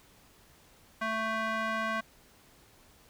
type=tone with band-pass filter; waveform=square; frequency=221.4 Hz; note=A3; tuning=11 cents sharp; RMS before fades=-32 dBFS; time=1.01-2.01 s; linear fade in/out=10 ms; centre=1400 Hz; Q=1.7; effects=pink hiss -60 dBFS RMS until 3.09 s